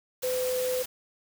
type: tone in noise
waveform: sine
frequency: 506 Hz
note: B4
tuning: 42 cents sharp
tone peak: -26 dBFS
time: 0.23-0.83 s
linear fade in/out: 10 ms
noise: white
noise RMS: -36 dBFS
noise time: 0.22-0.86 s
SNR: +7 dB
effects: none